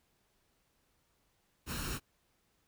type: noise with comb filter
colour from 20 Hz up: pink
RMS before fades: -38 dBFS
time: 1.66-2 s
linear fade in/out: 50 ms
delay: 0.73 ms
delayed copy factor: +0.6
effects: pink hiss -75 dBFS RMS until 2.67 s